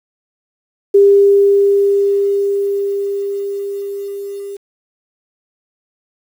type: tone with level ramp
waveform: sine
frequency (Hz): 400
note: G4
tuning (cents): +35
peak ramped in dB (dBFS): -4 to -24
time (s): 0.94-4.57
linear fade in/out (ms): 10
effects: 7-bit